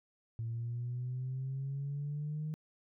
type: exponential sweep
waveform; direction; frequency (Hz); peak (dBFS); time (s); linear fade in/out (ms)
sine; up; 113.4 to 155.56; -34; 0.39-2.54; 0
effects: tanh soft clip ceiling -31 dBFS